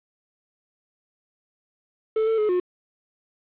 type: tone with pitch steps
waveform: triangle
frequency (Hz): 438.8 / 446.4 / 425.1 / 360.4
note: A4 / A4 / G#4 / F#4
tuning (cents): -5 / +25 / +40 / -45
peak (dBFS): -17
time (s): 2.16-2.6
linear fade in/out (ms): 5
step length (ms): 110
effects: resampled to 8000 Hz + 8-bit